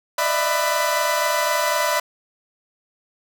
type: tone cluster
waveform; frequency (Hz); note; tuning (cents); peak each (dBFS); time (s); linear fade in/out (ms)
sawtooth; 593 / 617 / 665 / 994 / 1491; D5 / D#5 / E5 / B5 / F#6; +17 / -15 / +15 / +11 / +13; -21 / -25 / -22 / -18 / -25; 0.18-2; 5
effects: none